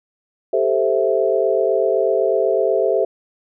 sine chord, A minor seventh, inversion third, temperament equal, 392 / 440 / 523.3 / 659.3 Hz, G4 / A4 / C5 / E5, 0 / 0 / 0 / 0 cents, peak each -20 dBFS, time 0.53-3.05 s, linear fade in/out 5 ms, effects none

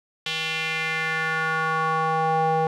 square tone with band-pass filter sweep, 159.9 Hz, D#3, 48 cents sharp, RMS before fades -24 dBFS, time 0.26-2.67 s, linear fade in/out 2 ms, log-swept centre 3200 to 680 Hz, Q 2.9, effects none

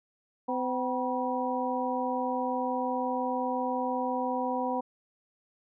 harmonic tone with a mistuned harmonic, 254.2 Hz, C4, 50 cents flat, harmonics 1 / 2 / 3 / 4, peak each -33 / -33 / -33 / -33 dBFS, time 0.48-4.81 s, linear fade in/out 10 ms, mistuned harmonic 4, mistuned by -85 cents, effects none

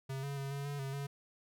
square tone with pitch steps, 134.5 / 140.5 / 137.6 / 140.4 / 143 / 135.7 / 140.6 Hz, C3 / C#3 / C#3 / C#3 / D3 / C#3 / C#3, +48 / +24 / -12 / +22 / -46 / -36 / +25 cents, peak -38 dBFS, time 0.09-1.07 s, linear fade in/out 10 ms, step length 140 ms, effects none

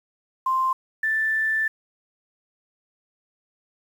sine tone pair in turn, 1046.5 / 1764.4 Hz, C6 / A6, 0 / +4 cents, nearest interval major sixth, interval 904 cents, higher second, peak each -19 / -20 dBFS, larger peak first, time 0.46-0.73 / 1.03-1.68 s, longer second, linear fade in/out 5 ms, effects 8-bit

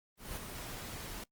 pink noise with ADSR envelope, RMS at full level -39 dBFS, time 0.17-1.24 s, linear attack 200 ms, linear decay 9 ms, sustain -5 dB, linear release 6 ms, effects noise-tail reverb RT60 0.1 s tail -25 dB re dry + Opus 24 kbps

